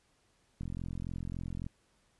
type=click train; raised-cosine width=5 ms; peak=-27 dBFS; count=47; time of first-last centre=0.61-1.665 s; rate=43.6 Hz; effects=pink hiss -71 dBFS RMS until 2.19 s + resampled to 24000 Hz